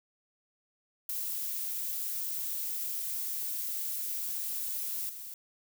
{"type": "noise with level steps", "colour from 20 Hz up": "violet", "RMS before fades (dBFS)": [-35, -43], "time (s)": [1.09, 5.34], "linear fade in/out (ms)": 2, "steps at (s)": 5.09, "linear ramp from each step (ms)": 5, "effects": []}